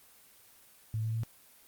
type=tone with pitch steps; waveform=sine; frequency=110 / 111.54 / 113.09 Hz; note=A2 / A2 / A2; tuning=0 / +24 / +48 cents; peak=-30 dBFS; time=0.94-1.234 s; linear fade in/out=0 ms; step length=98 ms; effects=white hiss -59 dBFS RMS until 1.67 s + Opus 24 kbps